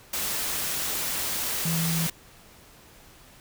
sine tone in noise, 164.81 Hz, E3, in tune, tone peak -25 dBFS, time 1.65-2.07 s, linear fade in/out 5 ms, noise white, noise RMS -29 dBFS, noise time 0.13-2.1 s, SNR +1 dB, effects pink hiss -52 dBFS RMS until 3.4 s

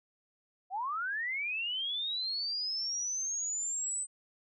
sine linear sweep, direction up, 710 to 8140 Hz, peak -32 dBFS, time 0.7-4.07 s, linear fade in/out 50 ms, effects none

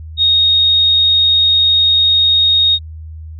sine tone, 3729 Hz, A#7, in tune, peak -8 dBFS, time 0.17-2.79 s, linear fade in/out 50 ms, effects added 79 Hz sine -27 dBFS peak until 3.39 s

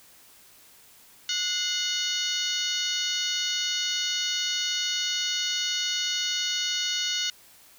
harmonic tone with a mistuned harmonic, 733 Hz, F#5, 16 cents flat, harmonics 2 / 3 / 4 / 5 / 6 / 7 / 8 / 9, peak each -37 / -37 / -30 / -32 / -32 / -39 / -36 / -36 dBFS, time 1.29-7.3 s, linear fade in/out 2 ms, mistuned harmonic 3, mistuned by -92 cents, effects white hiss -54 dBFS RMS until 7.78 s

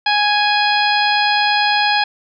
harmonic tone, 831 Hz, G#5, 1 cent sharp, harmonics 1 / 2 / 3 / 4 / 5 / 6, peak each -16 / -19 / -21 / -22 / -23 / -24 dBFS, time 0.06-2.04 s, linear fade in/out 5 ms, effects none

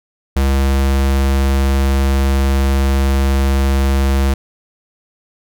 square tone, 67.9 Hz, C#2, 35 cents flat, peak -12 dBFS, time 0.36-4.34 s, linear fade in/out 5 ms, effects none

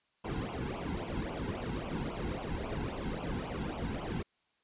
brown noise with flanger, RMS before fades -37 dBFS, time 0.24-4.23 s, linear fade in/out 10 ms, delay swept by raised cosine 0.52 to 1.72 ms, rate 3.7 Hz, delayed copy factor -0.9, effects white hiss -75 dBFS RMS until 4.63 s + resampled to 8000 Hz

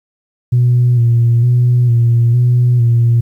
sine tone with vibrato, 120.1 Hz, B2, 48 cents flat, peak -6 dBFS, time 0.52-3.21 s, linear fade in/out 10 ms, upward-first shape square, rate 1.1 Hz, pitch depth 35 cents each way, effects tanh soft clip ceiling -4 dBFS + 8-bit

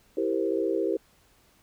sine chord, C dominant seventh, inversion first, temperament equal, 329.6 / 392 / 466.2 / 523.3 Hz, E4 / G4 / Bb4 / C5, 0 / 0 / 0 / 0 cents, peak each -29 / -28 / -30 / -32 dBFS, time 0.17-0.97 s, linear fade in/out 5 ms, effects pink hiss -62 dBFS RMS until 1.62 s

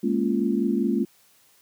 sine chord, Bb minor seventh, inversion third, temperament equal with one note detuned, 207.7 / 233.1 / 277.2 / 346.2 Hz, Ab3 / Bb3 / Db4 / F4, 0 / 0 / 0 / -15 cents, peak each -25 / -25 / -27 / -27 dBFS, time 0.03-1.05 s, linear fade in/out 10 ms, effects white hiss -59 dBFS RMS until 1.61 s + high-pass 80 Hz 12 dB/octave

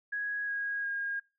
sine tone with pitch steps, 1661.2 / 1643.1 / 1625.1 Hz, G#6 / G#6 / G#6, 0 / -19 / -38 cents, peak -31 dBFS, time 0.12-1.2 s, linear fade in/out 10 ms, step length 360 ms, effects noise-tail reverb RT60 0.3 s tail -24 dB re dry

